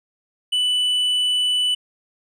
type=tone with tanh clipping; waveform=sine; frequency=2980 Hz; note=F#7; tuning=12 cents sharp; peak=-18 dBFS; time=0.52-1.75 s; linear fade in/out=10 ms; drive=5 dB; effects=none